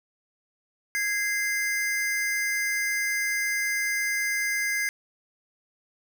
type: tone pair together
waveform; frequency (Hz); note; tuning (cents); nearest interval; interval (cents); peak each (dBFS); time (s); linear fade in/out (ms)
square; 1650.9 / 2080; G#6 / C7; -11 / -11; major third; 400; -30 / -27; 0.95-4.89; 0
effects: none